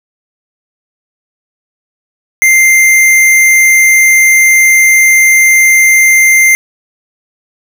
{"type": "tone", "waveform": "square", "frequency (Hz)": 2093, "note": "C7", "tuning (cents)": 0, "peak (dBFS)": -4, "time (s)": [2.42, 6.55], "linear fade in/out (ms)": 0, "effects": []}